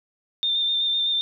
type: tone with vibrato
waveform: sine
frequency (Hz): 3604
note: A7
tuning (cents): +41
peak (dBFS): -20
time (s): 0.43-1.21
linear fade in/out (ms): 0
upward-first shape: square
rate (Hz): 7.9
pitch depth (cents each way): 17
effects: none